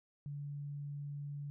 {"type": "tone", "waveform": "sine", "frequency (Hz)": 143.9, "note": "D3", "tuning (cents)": -35, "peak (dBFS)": -40, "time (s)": [0.26, 1.5], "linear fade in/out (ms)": 0, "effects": []}